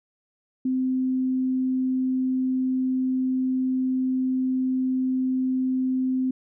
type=tone; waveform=sine; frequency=258.5 Hz; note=C4; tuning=21 cents flat; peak=-21 dBFS; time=0.65-6.31 s; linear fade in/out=5 ms; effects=none